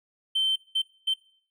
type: tone bursts at uneven times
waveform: triangle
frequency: 3100 Hz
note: G7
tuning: 20 cents flat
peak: -19 dBFS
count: 3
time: 0.35-0.56 / 0.75-0.82 / 1.07-1.14 s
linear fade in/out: 10 ms
effects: noise-tail reverb RT60 0.6 s tail -24 dB re dry + tanh soft clip ceiling -18 dBFS